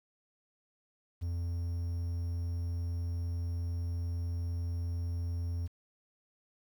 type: tone with quantisation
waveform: triangle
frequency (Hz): 85.6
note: F2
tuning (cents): -34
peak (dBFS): -30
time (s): 1.21-5.68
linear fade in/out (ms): 20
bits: 10
effects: none